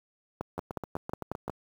two click trains, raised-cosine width 1 ms, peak -21 / -18 dBFS, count 8 / 7, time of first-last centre 0.58-1.48 / 0.41-1.497 s, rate 7.78 / 5.52 Hz, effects high-pass 60 Hz 12 dB/octave + 8-bit

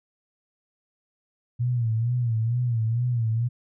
sine tone with vibrato, 117.4 Hz, A#2, 13 cents sharp, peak -21 dBFS, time 1.59-3.49 s, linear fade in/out 20 ms, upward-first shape sine, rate 2.2 Hz, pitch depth 99 cents each way, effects none

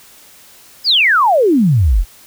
sine exponential sweep, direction down, 5190 to 36.71 Hz, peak -8 dBFS, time 0.84-2.05 s, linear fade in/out 50 ms, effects white hiss -43 dBFS RMS until 2.26 s

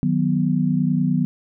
sine chord, B major, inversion first, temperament equal, 155.56 / 185 / 246.9 Hz, D#3 / F#3 / B3, 0 / 0 / 0 cents, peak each -21 dBFS, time 0.03-1.25 s, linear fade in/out 0 ms, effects none

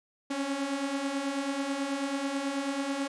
sawtooth beating tone pair, 269.9 / 279.1 Hz, C#4 / C#4, -46 / +12 cents, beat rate 9.2 Hz, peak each -32 / -27 dBFS, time 0.3-3.08 s, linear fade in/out 10 ms, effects resampled to 22050 Hz

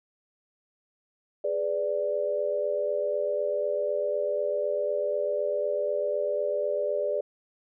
sine chord, G# diminished, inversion none, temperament equal with one note detuned, 415.3 / 499.3 / 587.3 Hz, G#4 / B4 / D5, 0 / +19 / 0 cents, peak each -31 / -32 / -27 dBFS, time 1.44-7.21 s, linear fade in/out 5 ms, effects none

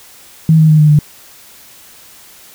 sine tone with pitch steps, 160 / 157.16 / 154.37 / 151.63 / 148.94 Hz, D#3 / D#3 / D#3 / D#3 / D3, +49 / +18 / -13 / -44 / +25 cents, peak -4 dBFS, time 0.49-0.99 s, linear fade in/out 2 ms, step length 100 ms, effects white hiss -40 dBFS RMS until 2.54 s

